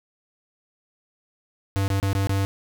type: tone with dropouts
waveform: square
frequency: 98 Hz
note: G2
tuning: in tune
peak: -21 dBFS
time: 1.76-2.45 s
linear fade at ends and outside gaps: 0 ms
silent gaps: 1.88-1.902 / 2-2.028 / 2.131-2.151 / 2.271-2.294 s
effects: none